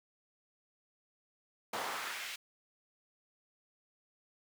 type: noise with high-pass filter sweep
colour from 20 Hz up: brown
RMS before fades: -40 dBFS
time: 1.73-2.36 s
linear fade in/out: 5 ms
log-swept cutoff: 670 to 2700 Hz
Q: 1.2
effects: none